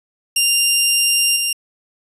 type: tone with level steps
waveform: 15% pulse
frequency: 2789 Hz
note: F7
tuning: 3 cents flat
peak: -6 / -10 dBFS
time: 0.36-1.53 s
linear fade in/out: 5 ms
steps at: 1.36 s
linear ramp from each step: 5 ms
effects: resampled to 32000 Hz